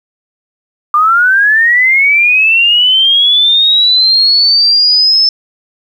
sine linear sweep, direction up, 1184 to 5280 Hz, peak -5 dBFS, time 0.94-5.29 s, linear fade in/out 2 ms, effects 7-bit

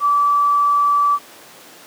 sine tone, 1156 Hz, D6, 28 cents flat, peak -12 dBFS, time 0-1.19 s, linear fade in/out 50 ms, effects pink hiss -41 dBFS RMS until 1.86 s + high-pass 300 Hz 12 dB/octave

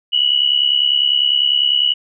sine tone pair together, 2903 / 2973 Hz, F#7 / F#7, -34 / +8 cents, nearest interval unison, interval 42 cents, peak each -15 dBFS, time 0.12-1.94 s, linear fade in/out 20 ms, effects none

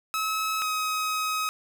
sawtooth tone pair in turn, 1289 / 1266.9 Hz, E6 / D#6, -39 / +31 cents, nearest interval unison, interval 30 cents, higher first, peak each -22 dBFS, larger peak neither, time 0.14-0.62 / 0.62-1.49 s, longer second, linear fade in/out 0 ms, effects none

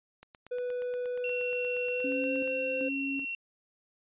click train, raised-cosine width 0.3 ms, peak -33 dBFS, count 20, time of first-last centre 0.23-2.476 s, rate 8.46 Hz
triangle tone with pitch glide, 493.9 to 519.7 Hz, B4 to C5, 0 to -12 cents, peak -29 dBFS, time 0.51-2.89 s, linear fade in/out 10 ms, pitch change +88 cents, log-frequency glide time 1.91-2.32 s
sine tone, 2727 Hz, F7, 42 cents flat, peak -33 dBFS, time 1.24-3.35 s, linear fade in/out 2 ms
sine tone with tremolo, 274.6 Hz, C#4, 16 cents flat, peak -32 dBFS, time 2.04-3.25 s, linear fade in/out 5 ms, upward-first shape square, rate 1.3 Hz, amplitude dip 65%
effects resampled to 8000 Hz

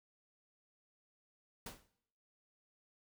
pink noise with exponential decay, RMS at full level -42 dBFS, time 1.66-1.88 s, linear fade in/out 5 ms, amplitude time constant 46 ms, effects noise-tail reverb RT60 0.7 s tail -18 dB re dry

